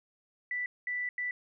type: tone bursts at uneven times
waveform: sine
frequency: 1975.5 Hz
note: B6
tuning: in tune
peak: -31 dBFS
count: 3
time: 0.51-0.66 / 0.87-1.09 / 1.18-1.31 s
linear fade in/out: 2 ms
effects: none